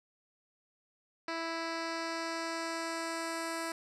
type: tone with low-pass filter sweep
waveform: 10% pulse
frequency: 329.6 Hz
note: E4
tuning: in tune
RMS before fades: -37 dBFS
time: 1.28-3.72 s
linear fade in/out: 2 ms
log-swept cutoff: 4300 to 10000 Hz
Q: 1.4
effects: none